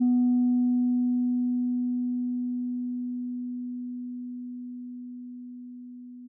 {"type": "tone with level ramp", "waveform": "sine", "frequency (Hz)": 246.9, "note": "B3", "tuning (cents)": 0, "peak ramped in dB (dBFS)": [-17, -41], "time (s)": [0, 6.28], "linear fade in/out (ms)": 20, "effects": ["tanh soft clip ceiling -16 dBFS"]}